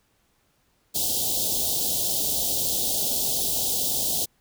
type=band-stop noise; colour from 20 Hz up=white; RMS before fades=-25 dBFS; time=0.94-4.26 s; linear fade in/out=20 ms; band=790 to 3200 Hz; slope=48 dB/octave; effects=pink hiss -67 dBFS RMS until 4.4 s